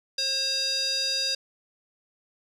square tone with band-pass filter, 536 Hz, C5, 42 cents sharp, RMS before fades -27 dBFS, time 0.18-1.35 s, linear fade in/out 5 ms, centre 4700 Hz, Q 5.5, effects none

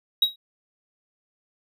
triangle tone with exponential decay, 3819 Hz, A#7, 41 cents sharp, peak -11 dBFS, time 0.22-0.36 s, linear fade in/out 5 ms, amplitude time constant 29 ms, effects none

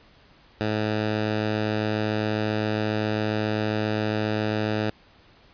10% pulse tone, 107.4 Hz, A2, 41 cents flat, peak -15 dBFS, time 0.61-4.9 s, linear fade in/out 0 ms, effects pink hiss -55 dBFS RMS until 5.53 s + resampled to 11025 Hz

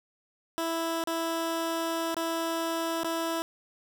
15% pulse tone with dropouts, 330 Hz, E4, 2 cents sharp, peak -22 dBFS, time 0.58-3.42 s, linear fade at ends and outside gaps 0 ms, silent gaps 1.038-1.073 / 2.144-2.167 / 3.034-3.045 s, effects none

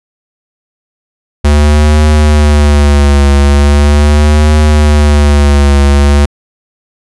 square tone with vibrato, 73.2 Hz, D2, 5 cents flat, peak -4 dBFS, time 1.44-6.26 s, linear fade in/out 10 ms, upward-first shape triangle, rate 0.4 Hz, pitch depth 71 cents each way, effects resampled to 24000 Hz

